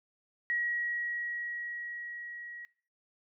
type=tone with level ramp; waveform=sine; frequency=1908 Hz; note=A#6; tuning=40 cents sharp; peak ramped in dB=-28 to -42 dBFS; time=0.5-2.65 s; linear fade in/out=0 ms; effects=noise-tail reverb RT60 0.5 s tail -22 dB re dry